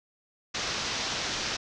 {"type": "low-pass noise", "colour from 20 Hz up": "white", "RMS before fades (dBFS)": -32, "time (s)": [0.54, 1.57], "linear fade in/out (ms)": 10, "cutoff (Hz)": 6200, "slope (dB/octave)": 48, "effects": []}